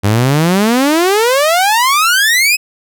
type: exponential sweep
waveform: sawtooth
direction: up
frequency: 97 to 2593 Hz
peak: -5 dBFS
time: 0.03-2.57 s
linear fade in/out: 20 ms
effects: none